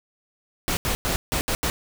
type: noise bursts at uneven times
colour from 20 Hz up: pink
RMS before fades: -24 dBFS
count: 6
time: 0.68-0.77 / 0.85-0.95 / 1.05-1.16 / 1.32-1.41 / 1.48-1.55 / 1.63-1.7 s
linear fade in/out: 0 ms
effects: none

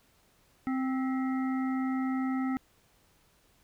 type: harmonic tone with a mistuned harmonic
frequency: 261.6 Hz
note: C4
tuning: in tune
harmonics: 1 / 3 / 5 / 7 / 8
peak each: -28 / -40 / -41 / -46 / -50 dBFS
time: 0.67-2.57 s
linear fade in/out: 0 ms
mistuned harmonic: 7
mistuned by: +81 cents
effects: pink hiss -66 dBFS RMS until 3.63 s

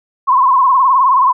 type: tone with vibrato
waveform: sine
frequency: 1042 Hz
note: C6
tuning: 7 cents flat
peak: -7 dBFS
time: 0.27-1.33 s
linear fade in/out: 20 ms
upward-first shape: sine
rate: 19 Hz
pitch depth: 100 cents each way
effects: none

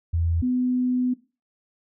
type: tone pair in turn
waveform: sine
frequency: 83.7 / 250.8 Hz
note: E2 / B3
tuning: +27 / +27 cents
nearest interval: octave + perfect fifth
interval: 1900 cents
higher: second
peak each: -20 dBFS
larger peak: neither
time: 0.13-0.42 / 0.42-1.14 s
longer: second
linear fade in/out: 10 ms
effects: noise-tail reverb RT60 0.3 s tail -17 dB re dry

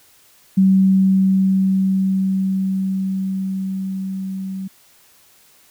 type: tone with level ramp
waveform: sine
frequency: 191 Hz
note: G3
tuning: 45 cents flat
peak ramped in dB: -9 to -24 dBFS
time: 0.57-4.68 s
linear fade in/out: 10 ms
effects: white hiss -52 dBFS RMS until 5.7 s

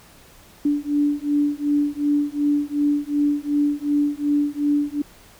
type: beating tone pair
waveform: sine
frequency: 289.9 / 292.6 Hz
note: D4 / D4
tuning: -22 / -6 cents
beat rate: 2.7 Hz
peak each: -21 dBFS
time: 0.65-5.02 s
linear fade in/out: 5 ms
effects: pink hiss -49 dBFS RMS until 5.39 s

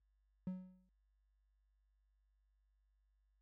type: tone with exponential decay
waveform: triangle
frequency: 184.8 Hz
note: F#3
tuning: 2 cents flat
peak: -35 dBFS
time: 0.47-0.89 s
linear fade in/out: 0 ms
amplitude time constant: 91 ms
effects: added 50 Hz sine -70 dBFS peak until 3.41 s + high-pass 60 Hz 12 dB/octave

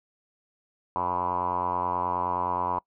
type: tone with low-pass filter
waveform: 5% pulse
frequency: 89.5 Hz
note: F2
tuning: 43 cents sharp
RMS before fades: -28 dBFS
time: 0.96-2.79 s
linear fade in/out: 0 ms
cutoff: 990 Hz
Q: 8.7
effects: noise-tail reverb RT60 0.1 s tail -24 dB re dry

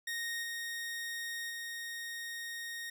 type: tone with level steps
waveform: sawtooth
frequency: 1860 Hz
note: A#6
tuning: 4 cents flat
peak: -32 / -34 / -36 dBFS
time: 0.07-2.9 s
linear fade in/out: 5 ms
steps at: 0.42 / 1.49 s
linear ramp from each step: 20 ms
effects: none

